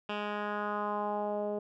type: tone with low-pass filter sweep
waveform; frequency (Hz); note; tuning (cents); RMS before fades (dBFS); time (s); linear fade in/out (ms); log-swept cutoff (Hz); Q
10% pulse; 207.7; G#3; 0; -34; 0.09-1.59; 5; 2700 to 520; 2.5
effects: none

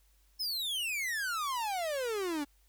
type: exponential sweep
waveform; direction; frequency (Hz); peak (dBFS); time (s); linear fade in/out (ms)
45% pulse; down; 5310 to 277.2; -32; 0.39-2.45; 20
effects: added 50 Hz sine -64 dBFS peak until 2.68 s + white hiss -71 dBFS RMS until 2.68 s

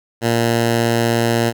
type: tone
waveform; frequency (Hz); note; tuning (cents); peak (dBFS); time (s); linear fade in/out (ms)
10% pulse; 116.54; A#2; 0; -6; 0.21-1.53; 50
effects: none

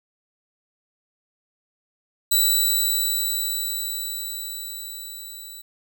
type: tone with level ramp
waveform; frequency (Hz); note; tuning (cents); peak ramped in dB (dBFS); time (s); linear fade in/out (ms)
10% pulse; 3951; B7; 0; -8 to -30; 2.31-5.62; 10
effects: none

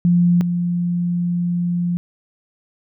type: tone pair in turn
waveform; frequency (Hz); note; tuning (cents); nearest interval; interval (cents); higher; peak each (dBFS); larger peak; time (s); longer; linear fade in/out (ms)
sine; 174.61 / 174.61; F3 / F3; 0 / 0; unison; 0; neither; -11 / -17; first; 0.05-0.41 / 0.41-1.97; second; 0
effects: none

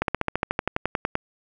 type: slowing click train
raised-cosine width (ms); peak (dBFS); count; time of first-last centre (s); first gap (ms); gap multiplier
0.5; -7; 15; 0.02-1.154; 62; 1.04
effects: none

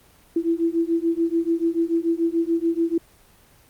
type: beating tone pair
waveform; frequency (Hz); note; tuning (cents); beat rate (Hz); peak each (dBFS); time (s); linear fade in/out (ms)
sine; 330 / 336.9; E4 / E4; +2 / +38; 6.9; -22; 0.36-2.98; 5
effects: pink hiss -54 dBFS RMS until 3.69 s + Opus 24 kbps

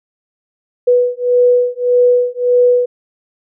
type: beating tone pair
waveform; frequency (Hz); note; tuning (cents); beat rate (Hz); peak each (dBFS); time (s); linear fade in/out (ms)
sine; 490.9 / 492.6; B4 / B4; -10 / -5; 1.7; -12; 0.87-2.86; 10
effects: none

